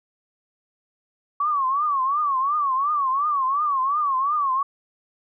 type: tone with vibrato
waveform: sine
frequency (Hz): 1124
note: C#6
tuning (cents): +24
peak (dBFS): -19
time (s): 1.4-4.63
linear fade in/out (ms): 5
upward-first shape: triangle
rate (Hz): 2.8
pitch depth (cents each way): 170
effects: none